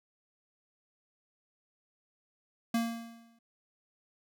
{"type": "tone with exponential decay", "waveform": "square", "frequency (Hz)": 231, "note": "A#3", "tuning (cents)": -16, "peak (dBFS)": -26, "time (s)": [2.74, 3.39], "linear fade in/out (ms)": 5, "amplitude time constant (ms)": 140, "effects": []}